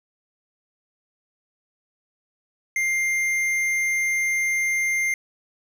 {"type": "tone with tanh clipping", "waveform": "triangle", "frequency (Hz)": 2100, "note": "C7", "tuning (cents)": 6, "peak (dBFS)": -22, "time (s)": [2.76, 5.14], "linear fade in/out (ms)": 2, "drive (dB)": 15, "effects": []}